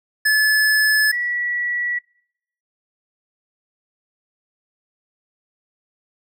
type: tone pair in turn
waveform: square / sine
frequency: 1725 / 1940.7 Hz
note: A6 / B6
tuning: -35 / -31 cents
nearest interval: major second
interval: 204 cents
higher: second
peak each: -14 / -20 dBFS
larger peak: first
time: 0.25-1.12 / 1.12-1.99 s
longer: neither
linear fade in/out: 10 ms
effects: noise-tail reverb RT60 0.7 s tail -24 dB re dry